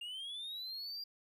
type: linear sweep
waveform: triangle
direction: up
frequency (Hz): 2794 to 4811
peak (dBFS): -40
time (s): 0.01-1.04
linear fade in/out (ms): 5
effects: none